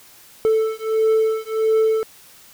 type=beating tone pair; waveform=triangle; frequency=440 / 441.5 Hz; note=A4 / A4; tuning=0 / +6 cents; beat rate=1.5 Hz; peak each=-17 dBFS; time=0.45-2.03 s; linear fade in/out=0 ms; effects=white hiss -47 dBFS RMS until 2.53 s